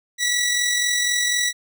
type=tone with amplitude modulation; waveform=15% pulse; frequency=1947 Hz; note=B6; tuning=25 cents flat; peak=-11 dBFS; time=0.18-1.53 s; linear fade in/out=50 ms; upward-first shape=sine; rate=44 Hz; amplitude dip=35%; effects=none